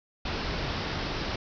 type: low-pass noise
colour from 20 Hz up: pink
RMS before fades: -32 dBFS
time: 0.25-1.36 s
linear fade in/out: 5 ms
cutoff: 5500 Hz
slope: 96 dB/octave
effects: none